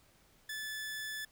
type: tone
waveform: sawtooth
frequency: 1736 Hz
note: A6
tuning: 24 cents flat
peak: -35 dBFS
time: 0.49-1.25 s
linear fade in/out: 5 ms
effects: pink hiss -66 dBFS RMS until 1.31 s